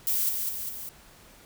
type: noise with echo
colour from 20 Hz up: violet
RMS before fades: -26 dBFS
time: 0.07-0.29 s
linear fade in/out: 0 ms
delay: 200 ms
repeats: 3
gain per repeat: -4 dB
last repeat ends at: 0.89 s
effects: pink hiss -53 dBFS RMS until 1.45 s